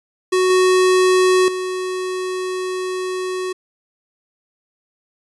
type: tone with level steps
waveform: square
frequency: 370 Hz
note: F#4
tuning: in tune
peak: -14 / -12 / -22 dBFS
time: 0.32-3.53 s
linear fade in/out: 10 ms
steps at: 0.5 / 1.48 s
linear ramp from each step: 2 ms
effects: resampled to 24000 Hz